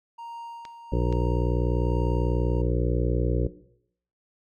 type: tone with tremolo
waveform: triangle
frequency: 932.3 Hz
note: A#5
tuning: in tune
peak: -33 dBFS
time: 0.18-2.62 s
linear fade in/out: 10 ms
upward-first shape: sine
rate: 1.2 Hz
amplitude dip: 55%
type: clicks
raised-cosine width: 0.2 ms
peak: -25 dBFS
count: 2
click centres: 0.652 / 1.126 s
type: harmonic tone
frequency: 60.1 Hz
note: B1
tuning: 46 cents flat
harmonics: 1 / 2 / 3 / 5 / 6 / 7 / 8 / 9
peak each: -25 / -28 / -30 / -32 / -33 / -33 / -34 / -35 dBFS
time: 0.92-3.47 s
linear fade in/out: 5 ms
effects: noise-tail reverb RT60 0.7 s tail -17 dB re dry